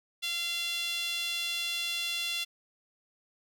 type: tone with high-pass filter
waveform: sawtooth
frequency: 687 Hz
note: F5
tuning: 29 cents flat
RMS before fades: -33 dBFS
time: 0.22-2.45 s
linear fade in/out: 20 ms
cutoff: 3100 Hz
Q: 4.4
effects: none